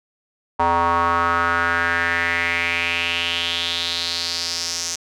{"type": "tone with band-pass filter sweep", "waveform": "square", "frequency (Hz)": 85.2, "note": "F2", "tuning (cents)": -42, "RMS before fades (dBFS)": -21, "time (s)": [0.59, 4.96], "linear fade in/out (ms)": 10, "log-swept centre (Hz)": [930, 6100], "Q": 4.3, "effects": []}